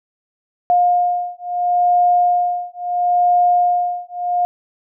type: beating tone pair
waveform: sine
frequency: 710 / 710.74 Hz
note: F5 / F5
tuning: +28 / +30 cents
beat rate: 0.74 Hz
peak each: -16 dBFS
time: 0.7-4.45 s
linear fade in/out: 0 ms
effects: none